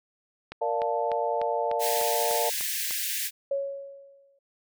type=click train; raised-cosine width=0.3 ms; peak=-21 dBFS; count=9; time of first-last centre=0.52-2.908 s; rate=3.35 Hz
type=chord; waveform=sine; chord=Bb major seventh; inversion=none; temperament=equal; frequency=466.2 / 587.3 / 698.5 / 880 Hz; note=Bb4 / D5 / F5 / A5; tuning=0 / 0 / 0 / 0 cents; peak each=-30 dBFS; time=0.61-2.5 s; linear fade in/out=10 ms
type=high-pass noise; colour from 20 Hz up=white; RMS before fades=-30 dBFS; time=1.79-3.31 s; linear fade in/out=50 ms; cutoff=1600 Hz; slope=96 dB/octave
type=tone with exponential decay; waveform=sine; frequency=554.4 Hz; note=C#5; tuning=in tune; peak=-23 dBFS; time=3.51-4.39 s; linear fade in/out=5 ms; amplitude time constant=190 ms
effects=none